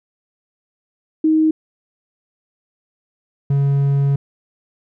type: tone pair in turn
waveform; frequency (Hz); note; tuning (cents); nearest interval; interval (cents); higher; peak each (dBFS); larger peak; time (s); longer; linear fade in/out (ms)
sine / triangle; 314.3 / 139.74; D#4 / C#3; +18 / +14; octave + major second; 1404; first; -11; neither; 1.24-1.51 / 3.5-4.16; second; 5
effects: none